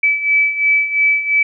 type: beating tone pair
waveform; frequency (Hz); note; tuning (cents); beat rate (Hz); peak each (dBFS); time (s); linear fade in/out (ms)
sine; 2300 / 2302.9; D7 / D7; -37 / -35; 2.9; -18 / -13; 0.03-1.43; 5
effects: none